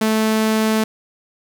sawtooth tone, 218.8 Hz, A3, 9 cents flat, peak -11 dBFS, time 0.01-0.84 s, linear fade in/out 5 ms, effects none

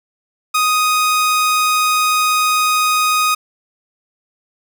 sawtooth tone, 1247 Hz, D#6, 3 cents sharp, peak -9 dBFS, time 0.54-3.35 s, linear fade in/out 10 ms, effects none

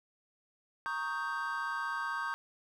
triangle chord, Eb dominant seventh, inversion second, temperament equal, 932.3 / 1108.7 / 1244.5 / 1568 Hz, Bb5 / Db6 / Eb6 / G6, 0 / 0 / 0 / 0 cents, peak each -39 / -37 / -39 / -35 dBFS, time 0.86-2.34 s, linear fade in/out 0 ms, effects none

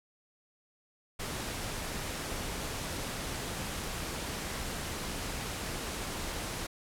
pink noise, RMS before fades -37 dBFS, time 1.19-6.67 s, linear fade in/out 10 ms, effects low-pass 12000 Hz 12 dB/octave

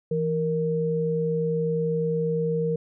sine tone pair together, 164.7 / 465.8 Hz, E3 / A#4, -1 / -1 cents, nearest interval octave + tritone, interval 1800 cents, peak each -26 / -24 dBFS, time 0.11-2.76 s, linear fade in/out 5 ms, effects none

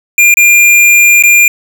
square tone with dropouts, 2400 Hz, D7, 37 cents sharp, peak -3 dBFS, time 0.18-1.48 s, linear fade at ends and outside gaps 2 ms, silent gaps 0.341-0.37 / 1.225-1.236 s, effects none

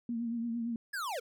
sine tone with vibrato, 233.1 Hz, A#3, in tune, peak -32 dBFS, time 0.09-0.76 s, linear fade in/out 2 ms, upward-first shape triangle, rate 8.8 Hz, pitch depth 53 cents each way
square linear sweep, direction down, 1722 to 429.4 Hz, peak -35 dBFS, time 0.93-1.2 s, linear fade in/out 10 ms
effects none

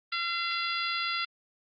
harmonic tone, 684 Hz, F5, 36 cents flat, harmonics 2 / 3 / 4 / 5 / 6 / 7, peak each -33 / -35 / -36 / -37 / -38 / -38 dBFS, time 0.12-1.25 s, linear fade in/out 5 ms, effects Opus 24 kbps

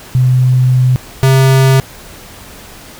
sine / square tone pair in turn, 127.3 / 133.22 Hz, C3 / C3, -47 / +32 cents, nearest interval minor second, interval 79 cents, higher second, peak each -6 dBFS, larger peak neither, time 0.15-0.96 / 1.23-1.8 s, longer first, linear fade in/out 0 ms, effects pink hiss -34 dBFS RMS until 2.99 s

